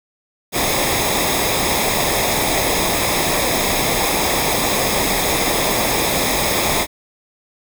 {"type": "noise with comb filter", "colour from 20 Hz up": "pink", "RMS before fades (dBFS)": -18, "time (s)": [0.52, 6.87], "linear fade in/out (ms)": 50, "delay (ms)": 0.68, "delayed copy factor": -0.65, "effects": []}